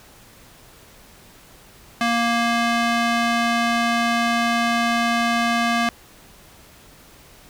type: tone with band-pass filter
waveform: square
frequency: 234 Hz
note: A#3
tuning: 7 cents sharp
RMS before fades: -20 dBFS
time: 2.01-5.89 s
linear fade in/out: 0 ms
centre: 1800 Hz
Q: 0.58
effects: pink hiss -48 dBFS RMS until 7.49 s